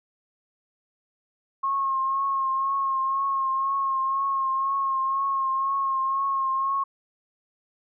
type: tone with vibrato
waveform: sine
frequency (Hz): 1080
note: C#6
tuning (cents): -45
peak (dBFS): -22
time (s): 1.63-6.84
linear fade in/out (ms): 10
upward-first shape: triangle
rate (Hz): 2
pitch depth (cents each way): 34
effects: none